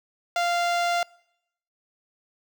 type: tone with notch filter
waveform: sawtooth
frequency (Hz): 695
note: F5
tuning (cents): -9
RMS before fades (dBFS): -24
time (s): 0.36-1.03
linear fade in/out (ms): 2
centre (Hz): 12000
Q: 0.51
effects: noise-tail reverb RT60 0.8 s tail -25 dB re dry